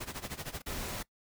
pink noise with tremolo, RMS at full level -38 dBFS, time 0-0.62 s, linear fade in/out 10 ms, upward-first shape sine, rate 13 Hz, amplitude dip 85%
pink noise, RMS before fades -38 dBFS, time 0.66-1.03 s, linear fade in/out 10 ms
effects noise-tail reverb RT60 0.1 s tail -21 dB re dry

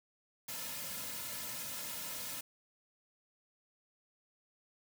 white noise with comb filter, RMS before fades -42 dBFS, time 0.48-2.41 s, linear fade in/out 5 ms, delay 2.6 ms, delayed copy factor -1, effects none

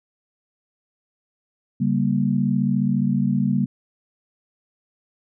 sine chord, G diminished, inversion second, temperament just, 141.12 / 196 / 235.2 Hz, Db3 / G3 / Bb3, +31 / 0 / +16 cents, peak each -23 / -21 / -22 dBFS, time 1.8-3.66 s, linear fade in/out 10 ms, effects none

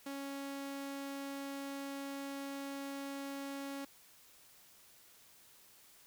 sawtooth tone, 277.1 Hz, C#4, 1 cent flat, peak -37 dBFS, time 0.06-3.85 s, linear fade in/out 5 ms, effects white hiss -62 dBFS RMS until 6.06 s

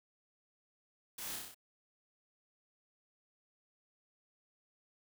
white noise with echo, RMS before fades -45 dBFS, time 1.18-1.36 s, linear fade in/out 5 ms, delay 31 ms, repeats 6, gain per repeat -2 dB, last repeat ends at 1.546 s, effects none

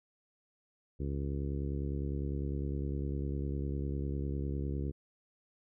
harmonic tone, 69.9 Hz, C#2, 15 cents sharp, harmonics 1 / 2 / 3 / 4 / 5 / 6 / 7, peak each -35 / -38 / -44 / -43 / -44 / -47 / -52 dBFS, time 0.99-4.92 s, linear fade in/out 20 ms, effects none

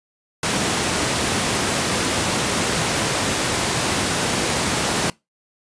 pink high-pass noise, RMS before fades -21 dBFS, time 0.43-5.1 s, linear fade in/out 2 ms, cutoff 120 Hz, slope 12 dB/octave, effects noise-tail reverb RT60 0.2 s tail -23 dB re dry + resampled to 22050 Hz

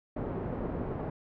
white low-pass noise, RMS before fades -35 dBFS, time 0.16-1.1 s, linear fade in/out 5 ms, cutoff 440 Hz, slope 12 dB/octave, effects low-pass 2000 Hz 12 dB/octave

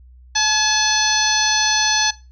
harmonic tone with a mistuned harmonic, 864 Hz, A5, 32 cents flat, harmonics 1 / 2 / 3 / 4 / 5 / 6 / 7, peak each -23 / -21 / -27 / -24 / -21 / -26 / -21 dBFS, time 0.35-2.11 s, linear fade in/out 10 ms, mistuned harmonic 2, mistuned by -31 cents, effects noise-tail reverb RT60 0.3 s tail -20 dB re dry + added 62 Hz sine -42 dBFS peak until 2.31 s

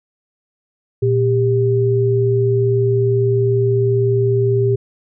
sine tone pair together, 118.1 / 396.6 Hz, A#2 / G4, +23 / +20 cents, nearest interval octave + major sixth, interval 2097 cents, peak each -15 dBFS, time 1.02-4.76 s, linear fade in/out 10 ms, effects none

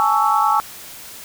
sine chord, A major seventh, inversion third, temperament equal with one note detuned, 830.6 / 880 / 1121.6 / 1318.5 Hz, G#5 / A5 / C#6 / E6, 0 / 0 / +20 / 0 cents, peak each -19 dBFS, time 0-0.6 s, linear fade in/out 0 ms, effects white hiss -37 dBFS RMS until 1.24 s

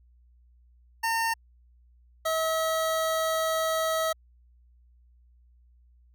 25% pulse tone pair in turn, 910 / 643.5 Hz, A#5 / E5, -42 / -42 cents, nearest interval tritone, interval 600 cents, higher first, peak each -21 dBFS, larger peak neither, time 1.03-1.34 / 2.25-4.13 s, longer second, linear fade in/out 10 ms, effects added 60 Hz sine -56 dBFS peak until 6.14 s

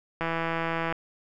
click train, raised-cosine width 0.5 ms, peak -14 dBFS, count 119, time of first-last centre 0.21-0.925 s, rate 165 Hz, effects none

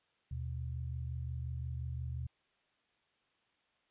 sine tone pair together, 77.78 / 123.47 Hz, D#2 / B2, 0 / 0 cents, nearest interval minor sixth, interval 800 cents, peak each -39 / -40 dBFS, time 0.31-2.27 s, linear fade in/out 5 ms, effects white hiss -75 dBFS RMS until 3.9 s + resampled to 8000 Hz

